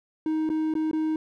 triangle tone with dropouts, 313.7 Hz, D#4, 14 cents sharp, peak -21 dBFS, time 0.26-1.16 s, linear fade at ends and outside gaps 2 ms, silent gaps 0.492-0.5 / 0.739-0.752 / 0.913-0.931 s, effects none

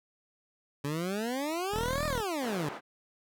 20% pulse exponential two-way sweep, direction up then down, 138.59 to 622.3 to 138.59 Hz, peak -26 dBFS, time 0.84-2.69 s, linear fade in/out 5 ms, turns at 2.06 s
10% pulse tone, 40.71 Hz, E1, 21 cents flat, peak -25 dBFS, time 1.71-2.23 s, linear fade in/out 50 ms
white band-pass noise, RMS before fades -41 dBFS, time 2.4-2.81 s, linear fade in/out 50 ms, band 250 to 1200 Hz, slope 12 dB/octave
effects none

